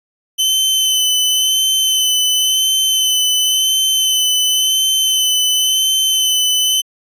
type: tone with vibrato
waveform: sawtooth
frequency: 3046 Hz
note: F#7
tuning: 50 cents sharp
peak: -9 dBFS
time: 0.38-6.82 s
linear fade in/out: 20 ms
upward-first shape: sine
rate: 0.94 Hz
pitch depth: 18 cents each way
effects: resampled to 32000 Hz